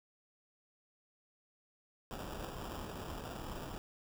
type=noise with sample-and-hold; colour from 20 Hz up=pink; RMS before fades=-44 dBFS; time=2.11-3.78 s; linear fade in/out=0 ms; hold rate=2100 Hz; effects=none